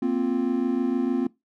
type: chord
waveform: triangle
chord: Bb suspended second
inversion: none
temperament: equal with one note detuned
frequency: 235.1 / 261.6 / 349.2 Hz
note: Bb3 / C4 / F4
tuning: +15 / 0 / 0 cents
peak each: -25 / -22 / -26 dBFS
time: 0.02-1.27 s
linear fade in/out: 5 ms
effects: noise-tail reverb RT60 0.2 s tail -21 dB re dry